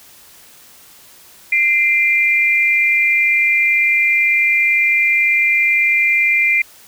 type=tone pair together; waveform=sine; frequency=2076 / 2386 Hz; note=C7 / D7; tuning=-14 / +27 cents; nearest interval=major second; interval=241 cents; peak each=-14 dBFS; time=1.52-6.62 s; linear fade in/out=5 ms; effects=white hiss -44 dBFS RMS until 6.87 s